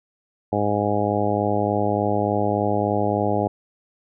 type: harmonic tone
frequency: 103.4 Hz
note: G#2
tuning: 7 cents flat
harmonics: 1 / 2 / 3 / 4 / 5 / 6 / 7 / 8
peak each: -27 / -27 / -27 / -27 / -27 / -27 / -27 / -27 dBFS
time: 0.52-3.48 s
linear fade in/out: 10 ms
effects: none